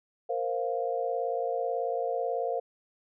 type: chord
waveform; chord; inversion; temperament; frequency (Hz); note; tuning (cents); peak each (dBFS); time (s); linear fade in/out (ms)
sine; Bb suspended second; none; just; 466.2 / 524.4 / 699.2; Bb4 / C5 / F5; 0 / +4 / +2; -32; 0.29-2.6; 10
effects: none